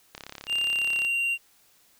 click train, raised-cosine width 0.2 ms, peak -21 dBFS, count 32, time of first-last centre 0.15-1.049 s, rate 34.5 Hz
triangle tone with pitch glide, 2794 to 2765 Hz, F7 to F7, 0 to -18 cents, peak -22 dBFS, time 0.47-1.38 s, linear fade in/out 50 ms, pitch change -18 cents, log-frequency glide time 0.63-0.92 s
effects white hiss -61 dBFS RMS until 1.99 s

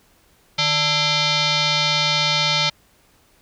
sine tone with frequency modulation, 587.3 Hz, D5, in tune, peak -16 dBFS, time 0.58-2.7 s, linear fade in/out 10 ms, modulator 740 Hz, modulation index 6.1, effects pink hiss -57 dBFS RMS until 3.41 s

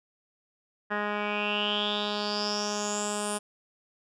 10% pulse tone with low-pass filter sweep, 207.7 Hz, G#3, in tune, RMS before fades -30 dBFS, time 0.9-3.39 s, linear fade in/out 20 ms, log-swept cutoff 1800 to 9600 Hz, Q 8.4, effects none

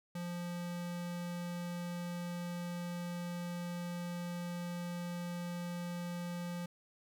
square tone, 174.61 Hz, F3, in tune, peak -39 dBFS, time 0.15-6.66 s, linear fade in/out 5 ms, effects none

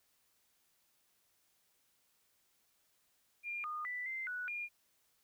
sine tone with pitch steps, 2402 / 1224 / 1981 / 2080 / 1475 / 2416 Hz, D7 / D#6 / B6 / C7 / F#6 / D7, +38 / -29 / +5 / -11 / -6 / +48 cents, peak -38 dBFS, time 3.43-4.69 s, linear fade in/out 50 ms, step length 210 ms, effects white hiss -75 dBFS RMS until 5.23 s

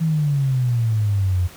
sine exponential sweep, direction down, 164.81 to 87 Hz, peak -16 dBFS, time 0-1.48 s, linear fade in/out 20 ms, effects pink hiss -43 dBFS RMS until 1.56 s

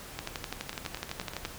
two click trains, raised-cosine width 0.2 ms, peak -21 / -16 dBFS, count 7 / 16, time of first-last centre 0.73-1.456 / 0.19-1.451 s, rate 8.26 / 11.9 Hz, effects pink hiss -45 dBFS RMS until 1.58 s

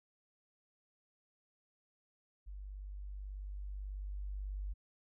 sine tone with level ramp, 49.14 Hz, G1, 5 cents sharp, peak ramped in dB -44 to -37 dBFS, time 2.46-4.74 s, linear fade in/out 20 ms, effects none

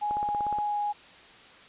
sine tone with vibrato, 830.6 Hz, G#5, in tune, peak -26 dBFS, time 0.01-0.93 s, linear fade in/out 20 ms, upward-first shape triangle, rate 2.2 Hz, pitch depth 9 cents each way
click train, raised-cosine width 1 ms, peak -24 dBFS, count 9, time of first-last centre 0.11-0.586 s, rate 16.8 Hz
effects white hiss -51 dBFS RMS until 1.68 s + resampled to 8000 Hz

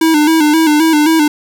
square tone with vibrato, 311.1 Hz, D#4, in tune, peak -8 dBFS, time 0.01-1.28 s, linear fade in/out 5 ms, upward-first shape square, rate 3.8 Hz, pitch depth 66 cents each way, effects none

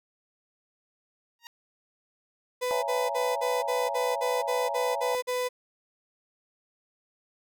10% pulse tone with exponential growth, 936 Hz, A#5, 7 cents sharp, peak -31 dBFS, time 1.39-1.47 s, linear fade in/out 1 ms, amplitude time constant 17 ms
35% pulse tone bursts, 499.2 Hz, B4, 19 cents sharp, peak -25 dBFS, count 11, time 2.61-5.49 s, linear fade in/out 20 ms, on 220 ms, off 46 ms
sine chord, A# half-diminished seventh, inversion first, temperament just, 559.4 / 671.3 / 839.1 / 932.3 Hz, C#5 / E5 / G#5 / A#5, +16 / +31 / +18 / 0 cents, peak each -34 dBFS, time 2.71-5.15 s, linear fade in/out 0 ms
effects none

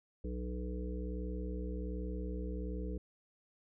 harmonic tone, 61.3 Hz, B1, 12 cents flat, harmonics 1 / 3 / 5 / 7 / 8, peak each -38 / -44 / -46 / -47 / -49 dBFS, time 0.24-2.98 s, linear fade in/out 5 ms, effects none

